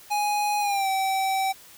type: tone with pitch glide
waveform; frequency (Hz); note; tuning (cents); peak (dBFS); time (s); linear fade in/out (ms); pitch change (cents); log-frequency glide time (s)
square; 830.6 to 770.5; G#5 to G5; 0 to -30; -23; 0.1-1.53; 20; -130; 0.6-0.88
effects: white hiss -49 dBFS RMS until 1.77 s